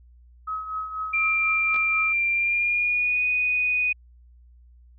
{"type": "tone with tremolo", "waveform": "sine", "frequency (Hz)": 1277, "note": "D#6", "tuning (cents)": 45, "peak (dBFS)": -25, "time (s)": [0.47, 2.13], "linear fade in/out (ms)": 10, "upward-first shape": "triangle", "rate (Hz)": 4.1, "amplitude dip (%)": 65}
{"type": "tone with pitch glide", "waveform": "sine", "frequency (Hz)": [2374, 2482], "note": ["D7", "D#7"], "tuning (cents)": [18, -5], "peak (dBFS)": -20, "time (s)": [1.13, 3.93], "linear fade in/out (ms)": 10, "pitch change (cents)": 77, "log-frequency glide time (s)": [2.32, 3.26]}
{"type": "clicks", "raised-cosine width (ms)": 0.3, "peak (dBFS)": -21, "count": 2, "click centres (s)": [1.744, 1.762]}
{"effects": ["added 60 Hz sine -49 dBFS peak until 4.98 s"]}